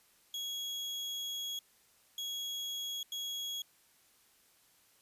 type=tone bursts at uneven times; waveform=35% pulse; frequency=3322 Hz; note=G#7; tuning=in tune; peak=-35 dBFS; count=3; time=0.34-1.59 / 2.18-3.03 / 3.12-3.62 s; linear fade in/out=2 ms; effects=white hiss -67 dBFS RMS until 5.01 s + resampled to 32000 Hz